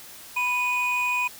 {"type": "tone pair together", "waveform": "triangle", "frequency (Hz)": [987.8, 2478], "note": ["B5", "D#7"], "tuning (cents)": [0, -8], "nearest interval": "octave + major third", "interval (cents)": 1592, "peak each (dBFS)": [-25, -22], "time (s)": [0.36, 1.28], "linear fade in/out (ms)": 10, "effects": ["white hiss -44 dBFS RMS until 1.39 s"]}